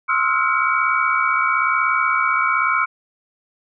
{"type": "tone cluster", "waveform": "sine", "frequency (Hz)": [1058, 1289, 1350, 1426, 2269], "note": ["C6", "E6", "E6", "F6", "C#7"], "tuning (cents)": [19, -39, 41, 36, 40], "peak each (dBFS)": -22, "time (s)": [0.08, 2.86], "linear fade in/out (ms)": 20, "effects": []}